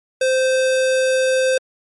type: tone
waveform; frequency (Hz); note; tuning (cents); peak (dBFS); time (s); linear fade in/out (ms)
square; 520; C5; -11; -15; 0.21-1.58; 5
effects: MP3 48 kbps